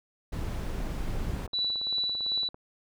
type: noise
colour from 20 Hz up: brown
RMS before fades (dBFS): -32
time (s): 0.32-1.47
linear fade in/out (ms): 10
type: click train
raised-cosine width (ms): 1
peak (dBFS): -32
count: 26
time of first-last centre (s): 1.14-2.544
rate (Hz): 17.8
type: tone with tremolo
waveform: sine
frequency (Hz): 3951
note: B7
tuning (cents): 0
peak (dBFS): -25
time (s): 1.53-2.49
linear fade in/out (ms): 10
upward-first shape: triangle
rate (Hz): 2.7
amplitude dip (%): 45
effects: none